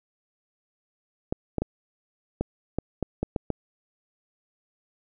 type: clicks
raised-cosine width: 2 ms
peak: -12 dBFS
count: 9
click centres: 1.325 / 1.583 / 1.62 / 2.41 / 2.786 / 3.027 / 3.23 / 3.362 / 3.503 s
effects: none